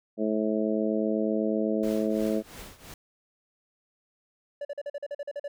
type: harmonic tone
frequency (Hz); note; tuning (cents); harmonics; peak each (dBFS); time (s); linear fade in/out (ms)
108; A2; -32; 2 / 3 / 4 / 5 / 6; -28 / -30 / -31 / -32 / -33; 0.17-2.43; 50
type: noise with tremolo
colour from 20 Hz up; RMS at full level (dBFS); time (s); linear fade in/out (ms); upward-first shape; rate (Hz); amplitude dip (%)
pink; -42; 1.83-2.94; 2; triangle; 2.9; 85
type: tone bursts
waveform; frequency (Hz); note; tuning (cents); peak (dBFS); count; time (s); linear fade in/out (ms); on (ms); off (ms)
triangle; 575; D5; -37; -29; 11; 4.61-5.48; 5; 40; 43
effects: none